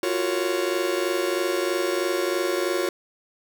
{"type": "chord", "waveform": "45% pulse", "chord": "Gb major seventh", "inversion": "third", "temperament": "just", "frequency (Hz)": [346.9, 370, 462.5, 555], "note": ["F4", "Gb4", "Bb4", "Db5"], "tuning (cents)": [-12, 0, -14, 2], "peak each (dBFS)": [-27, -27, -32, -29], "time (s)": [0.03, 2.89], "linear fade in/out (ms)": 2, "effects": []}